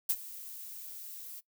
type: noise with ADSR envelope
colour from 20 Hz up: violet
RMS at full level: -27 dBFS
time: 0.09-1.41 s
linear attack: 8 ms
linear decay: 53 ms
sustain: -18 dB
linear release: 22 ms
effects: noise-tail reverb RT60 0.1 s tail -20 dB re dry